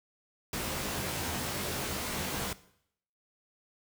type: noise with comb filter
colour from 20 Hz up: pink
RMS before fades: -34 dBFS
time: 0.53-2.53 s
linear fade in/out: 2 ms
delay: 18 ms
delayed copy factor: -0.9
effects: noise-tail reverb RT60 0.7 s tail -18 dB re dry + high-pass 60 Hz 12 dB/octave